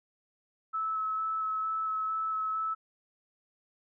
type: tone with vibrato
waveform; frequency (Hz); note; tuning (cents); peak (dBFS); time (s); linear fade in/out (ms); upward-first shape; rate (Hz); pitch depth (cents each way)
sine; 1300; E6; -24; -29; 0.73-2.75; 20; square; 2.2; 9
effects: none